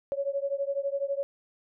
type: beating tone pair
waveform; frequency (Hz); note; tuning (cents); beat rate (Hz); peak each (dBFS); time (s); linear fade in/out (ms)
sine; 552 / 564; C#5 / C#5; -7 / +30; 12; -30 / -31; 0.12-1.23; 0
effects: none